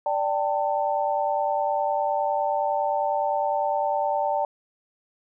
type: chord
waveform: sine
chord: D suspended fourth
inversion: none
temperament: equal with one note detuned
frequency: 587.3 / 784 / 893.8 Hz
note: D5 / G5 / A5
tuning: 0 / 0 / +27 cents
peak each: -26 dBFS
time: 0.06-4.45 s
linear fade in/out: 2 ms
effects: none